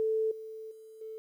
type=tone with level steps; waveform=sine; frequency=440 Hz; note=A4; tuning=in tune; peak=-26 / -40 / -48 / -39 dBFS; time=0-1.18 s; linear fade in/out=0 ms; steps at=0.31 / 0.71 / 1.01 s; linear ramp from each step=5 ms; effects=11-bit